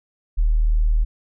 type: tone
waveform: sine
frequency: 38.89 Hz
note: D#1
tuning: in tune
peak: -14 dBFS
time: 0.37-1.05 s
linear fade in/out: 20 ms
effects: none